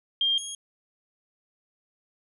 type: tone pair in turn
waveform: sine / 5% pulse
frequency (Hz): 3203 / 3276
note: G7 / G#7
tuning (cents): +37 / -24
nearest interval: unison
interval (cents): 39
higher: second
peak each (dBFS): -21 / -23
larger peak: first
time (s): 0.21-0.38 / 0.38-0.55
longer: neither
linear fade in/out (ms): 2
effects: resampled to 24000 Hz